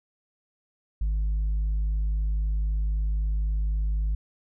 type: tone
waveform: sine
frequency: 51.91 Hz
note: G#1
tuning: in tune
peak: -20 dBFS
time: 1.01-4.15 s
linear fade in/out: 5 ms
effects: tanh soft clip ceiling -22 dBFS

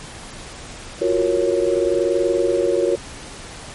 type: chord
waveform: sine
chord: Gb major seventh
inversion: third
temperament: equal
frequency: 349.2 / 370 / 466.2 / 554.4 Hz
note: F4 / Gb4 / Bb4 / Db5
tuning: 0 / 0 / 0 / 0 cents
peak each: -21 dBFS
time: 1.01-2.96 s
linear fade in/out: 10 ms
effects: pink hiss -36 dBFS RMS until 3.74 s + MP3 48 kbps

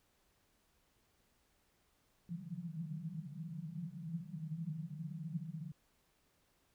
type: band-pass noise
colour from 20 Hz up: pink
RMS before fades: -44 dBFS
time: 2.29-5.72 s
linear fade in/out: 2 ms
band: 150 to 180 Hz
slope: 96 dB/octave
effects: pink hiss -75 dBFS RMS until 6.74 s

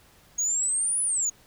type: exponential two-way sweep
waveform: sine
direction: up then down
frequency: 6590 to 10050 to 6590 Hz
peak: -21 dBFS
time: 0.38-1.3 s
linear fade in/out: 10 ms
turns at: 1.02 s
effects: tanh soft clip ceiling -21 dBFS + pink hiss -57 dBFS RMS until 1.46 s

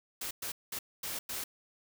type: noise bursts at uneven times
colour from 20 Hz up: white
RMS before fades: -38 dBFS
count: 5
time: 0.21-0.31 / 0.42-0.52 / 0.72-0.79 / 1.03-1.19 / 1.29-1.44 s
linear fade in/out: 5 ms
effects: none

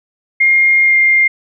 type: tone with pitch glide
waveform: sine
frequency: 2127 to 2112 Hz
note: C7 to C7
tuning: +28 to +16 cents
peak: -7 dBFS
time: 0.4-1.28 s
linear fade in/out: 10 ms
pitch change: -12 cents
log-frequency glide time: 0.84-0.96 s
effects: none

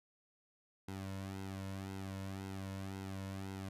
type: tone with flanger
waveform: sawtooth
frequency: 96.5 Hz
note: G2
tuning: 27 cents flat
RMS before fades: -44 dBFS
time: 0.88-3.69 s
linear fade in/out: 5 ms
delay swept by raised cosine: 1.7 to 2.56 ms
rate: 1.9 Hz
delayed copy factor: -0.7
effects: resampled to 32000 Hz

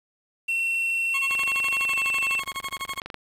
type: tone with pitch glide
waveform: triangle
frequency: 2713 to 2685 Hz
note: E7 to E7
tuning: +49 to +31 cents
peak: -21 dBFS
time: 0.48-2.4 s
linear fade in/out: 10 ms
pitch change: -18 cents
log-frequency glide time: 1.84-1.9 s
type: tone with tremolo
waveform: 20% pulse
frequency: 1090 Hz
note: C#6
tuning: 29 cents flat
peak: -22 dBFS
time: 1.14-3 s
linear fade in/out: 2 ms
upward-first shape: sine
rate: 12 Hz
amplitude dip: 100%
type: click train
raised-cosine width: 0.3 ms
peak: -19 dBFS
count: 45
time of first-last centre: 1.31-3.143 s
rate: 24 Hz
effects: resampled to 32000 Hz + 8-bit

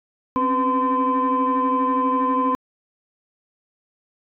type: tone cluster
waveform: sine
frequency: 262.6 / 274.9 / 498.9 / 1027 Hz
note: C4 / C#4 / B4 / C6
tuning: +6 / -14 / +17 / -33 cents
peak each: -22 / -27 / -26 / -18 dBFS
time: 0.36-2.55 s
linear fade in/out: 0 ms
effects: tanh soft clip ceiling -12 dBFS

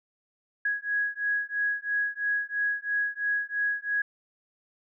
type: beating tone pair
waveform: sine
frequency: 1661.2 / 1664.2 Hz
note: G#6 / G#6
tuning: 0 / +3 cents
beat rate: 3 Hz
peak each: -29 dBFS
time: 0.65-4.02 s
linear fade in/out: 5 ms
effects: none

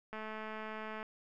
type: click train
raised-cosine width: 0.5 ms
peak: -29 dBFS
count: 196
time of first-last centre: 0.13-1.029 s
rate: 217 Hz
effects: none

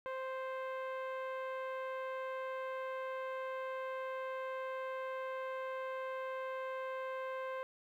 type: tone with low-pass filter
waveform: 10% pulse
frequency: 523.3 Hz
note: C5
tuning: in tune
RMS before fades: -41 dBFS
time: 0.06-7.63 s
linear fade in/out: 0 ms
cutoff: 1100 Hz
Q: 0.52
effects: 12-bit

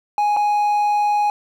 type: tone with dropouts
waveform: triangle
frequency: 830.6 Hz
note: G#5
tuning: in tune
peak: -13 dBFS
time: 0.18-1.3 s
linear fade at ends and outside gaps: 1 ms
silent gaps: 0.365-0.369 s
effects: 9-bit

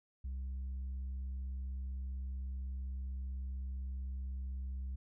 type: tone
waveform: sine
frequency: 65.41 Hz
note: C2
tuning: in tune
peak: -35 dBFS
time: 0.24-4.96 s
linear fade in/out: 10 ms
effects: tanh soft clip ceiling -37 dBFS

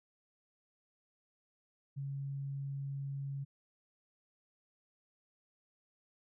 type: tone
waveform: sine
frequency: 138.59 Hz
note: C#3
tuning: in tune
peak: -37 dBFS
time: 1.96-3.45 s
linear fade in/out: 20 ms
effects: none

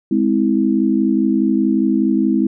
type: chord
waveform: sine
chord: Ab augmented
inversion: none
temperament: just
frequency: 207.7 / 259.6 / 324.5 Hz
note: Ab3 / C4 / E4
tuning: 0 / -13 / -27 cents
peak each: -17 dBFS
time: 0.11-2.47 s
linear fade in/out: 5 ms
effects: none

